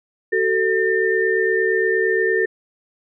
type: tone cluster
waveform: sine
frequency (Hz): 378.2 / 446.8 / 1803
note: F#4 / A4 / A6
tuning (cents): +38 / +27 / +42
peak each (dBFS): -20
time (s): 0.32-2.46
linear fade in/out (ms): 10
effects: none